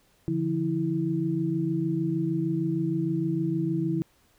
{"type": "tone cluster", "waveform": "sine", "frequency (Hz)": [145.1, 171.6, 326.5], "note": ["D3", "F3", "E4"], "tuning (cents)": [-21, -30, -17], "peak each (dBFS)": [-30, -29, -27], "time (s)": [0.28, 4.02], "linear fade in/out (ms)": 0, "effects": ["pink hiss -64 dBFS RMS until 4.38 s"]}